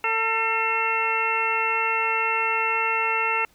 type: harmonic tone with a mistuned harmonic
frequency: 449.5 Hz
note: A4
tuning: 37 cents sharp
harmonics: 1 / 2 / 3 / 4 / 5 / 6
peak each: -32 / -27 / -27 / -34 / -28 / -25 dBFS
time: 0.04-3.45 s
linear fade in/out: 2 ms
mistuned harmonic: 5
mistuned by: -79 cents
effects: pink hiss -59 dBFS RMS until 3.54 s